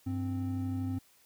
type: tone pair together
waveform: triangle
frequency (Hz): 97.99 / 261.6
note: G2 / C4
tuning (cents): 0 / 0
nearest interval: octave + perfect fourth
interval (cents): 1700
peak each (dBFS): -32 / -32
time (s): 0.06-0.99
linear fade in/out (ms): 10
effects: white hiss -64 dBFS RMS until 1.25 s